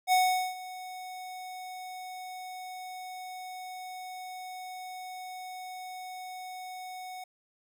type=tone with ADSR envelope; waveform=square; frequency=739 Hz; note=F#5; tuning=2 cents flat; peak=-21 dBFS; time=0.07-7.24 s; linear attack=54 ms; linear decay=420 ms; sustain=-19 dB; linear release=5 ms; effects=none